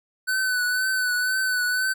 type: tone with vibrato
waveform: square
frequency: 1504 Hz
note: F#6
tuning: 28 cents sharp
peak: -22 dBFS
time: 0.27-1.94 s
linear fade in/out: 20 ms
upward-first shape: triangle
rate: 2 Hz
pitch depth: 40 cents each way
effects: none